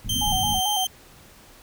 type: low-pass noise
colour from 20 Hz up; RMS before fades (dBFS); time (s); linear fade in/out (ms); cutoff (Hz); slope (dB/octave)
pink; -30; 0.04-0.61; 20; 270; 96
type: tone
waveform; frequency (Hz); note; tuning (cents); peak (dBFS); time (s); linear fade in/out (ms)
sawtooth; 3136; G7; 0; -20; 0.09-0.87; 5
type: tone with vibrato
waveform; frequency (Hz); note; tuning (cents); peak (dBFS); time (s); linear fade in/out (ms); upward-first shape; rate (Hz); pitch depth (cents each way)
sine; 790; G5; +13; -24; 0.21-0.85; 10; square; 4.5; 96
effects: pink hiss -50 dBFS RMS until 1.62 s